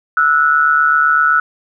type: tone pair together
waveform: sine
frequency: 1319 / 1466.8 Hz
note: E6 / F#6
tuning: +1 / -15 cents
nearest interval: major second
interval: 184 cents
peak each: -12 dBFS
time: 0.17-1.4 s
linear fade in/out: 2 ms
effects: none

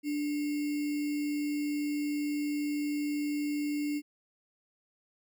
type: tone with sample-and-hold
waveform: sine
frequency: 293.7 Hz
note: D4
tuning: in tune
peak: -29 dBFS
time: 0.03-4.02 s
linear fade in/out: 50 ms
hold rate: 2450 Hz
effects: none

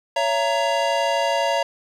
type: chord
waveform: square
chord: A# diminished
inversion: first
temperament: just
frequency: 559.4 / 671.3 / 932.3 Hz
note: C#5 / E5 / A#5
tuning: +16 / +31 / 0 cents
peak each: -24 dBFS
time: 0.16-1.63 s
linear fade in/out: 5 ms
effects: low-pass 6000 Hz 12 dB/octave + 9-bit

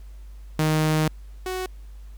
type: tone pair in turn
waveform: sawtooth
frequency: 155.56 / 370.9 Hz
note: D#3 / F#4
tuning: 0 / +4 cents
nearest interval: octave + minor third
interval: 1504 cents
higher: second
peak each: -15 / -23 dBFS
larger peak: first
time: 0.59-1.08 / 1.46-1.66 s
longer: first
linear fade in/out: 2 ms
effects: added 50 Hz sine -38 dBFS peak until 2.17 s + pink hiss -60 dBFS RMS until 2.17 s

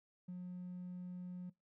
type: tone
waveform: triangle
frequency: 180 Hz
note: F#3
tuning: 47 cents flat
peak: -40 dBFS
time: 0.28-1.5 s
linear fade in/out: 10 ms
effects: noise-tail reverb RT60 0.2 s tail -24 dB re dry + tanh soft clip ceiling -40 dBFS

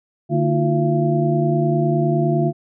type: tone cluster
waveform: sine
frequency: 149.3 / 229.6 / 324.2 / 354.1 / 680 Hz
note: D3 / A#3 / E4 / F4 / F5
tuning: +29 / -26 / -29 / +24 / -46 cents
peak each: -18 / -24 / -27 / -21 / -23 dBFS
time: 0.29-2.53 s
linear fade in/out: 50 ms
effects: none

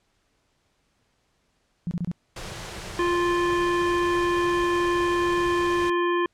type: tone bursts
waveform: sine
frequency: 173.4 Hz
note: F3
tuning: 12 cents flat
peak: -24 dBFS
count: 4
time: 1.87-2.115 s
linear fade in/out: 0 ms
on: 41 ms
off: 27 ms
type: band-stop noise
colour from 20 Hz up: pink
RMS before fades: -36 dBFS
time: 2.36-5.9 s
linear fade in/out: 5 ms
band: 210 to 310 Hz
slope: 96 dB/octave
type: harmonic tone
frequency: 349.2 Hz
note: F4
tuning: in tune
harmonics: 1 / 3 / 5 / 7 / 9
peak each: -22 / -26 / -31 / -38 / -39 dBFS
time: 2.99-6.26 s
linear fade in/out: 2 ms
effects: pink hiss -69 dBFS RMS until 6.33 s + low-pass 8000 Hz 12 dB/octave

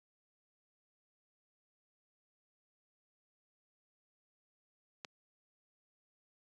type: click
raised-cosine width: 0.2 ms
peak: -25 dBFS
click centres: 5.048 s
effects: high-pass 200 Hz 12 dB/octave

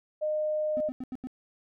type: tone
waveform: sine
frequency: 612 Hz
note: D#5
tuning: 29 cents flat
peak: -26 dBFS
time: 0.21-0.9 s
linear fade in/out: 20 ms
type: tone bursts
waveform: triangle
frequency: 255.7 Hz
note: C4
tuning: 40 cents flat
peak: -31 dBFS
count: 5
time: 0.77-1.271 s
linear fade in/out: 0 ms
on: 33 ms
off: 84 ms
effects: none

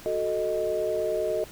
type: chord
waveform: sine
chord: D# diminished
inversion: first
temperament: equal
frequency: 370 / 440 / 622.3 Hz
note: F#4 / A4 / D#5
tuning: 0 / 0 / 0 cents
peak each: -31 / -29 / -27 dBFS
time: 0.06-1.44 s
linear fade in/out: 0 ms
effects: pink hiss -46 dBFS RMS until 1.51 s

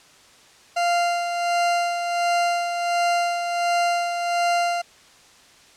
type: tone with tremolo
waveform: 40% pulse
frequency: 695 Hz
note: F5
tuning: 9 cents flat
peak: -17 dBFS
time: 0.76-4.82 s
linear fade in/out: 10 ms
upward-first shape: sine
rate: 1.4 Hz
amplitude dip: 50%
effects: white hiss -51 dBFS RMS until 5.76 s + low-pass 7000 Hz 12 dB/octave

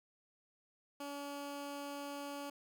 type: tone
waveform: 15% pulse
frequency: 284.6 Hz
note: C#4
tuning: 46 cents sharp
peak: -36 dBFS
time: 1-2.5 s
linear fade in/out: 5 ms
effects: none

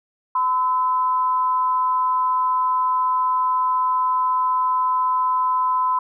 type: tone pair together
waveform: sine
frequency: 1014.5 / 1300 Hz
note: B5 / E6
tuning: +46 / -24 cents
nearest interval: major third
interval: 430 cents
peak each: -17 / -28 dBFS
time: 0.35-5.99 s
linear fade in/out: 5 ms
effects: none

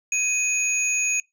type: tone pair together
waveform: sine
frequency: 2505 / 6688 Hz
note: D#7 / G#8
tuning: +11 / +11 cents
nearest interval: octave + perfect fourth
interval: 1700 cents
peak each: -22 dBFS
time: 0.12-1.2 s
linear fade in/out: 2 ms
effects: noise-tail reverb RT60 0.2 s tail -25 dB re dry + tanh soft clip ceiling -15 dBFS

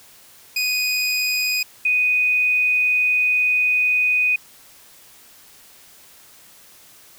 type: tone pair in turn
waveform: 25% pulse / sine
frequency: 2489 / 2489 Hz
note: D#7 / D#7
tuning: 0 / 0 cents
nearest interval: unison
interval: 0 cents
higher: neither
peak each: -15 dBFS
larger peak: neither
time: 0.56-1.63 / 1.85-4.36 s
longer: second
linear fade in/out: 5 ms
effects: white hiss -48 dBFS RMS until 7.18 s

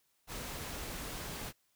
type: noise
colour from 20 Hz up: pink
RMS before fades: -42 dBFS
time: 0.27-1.53 s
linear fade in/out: 50 ms
effects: white hiss -75 dBFS RMS until 1.75 s

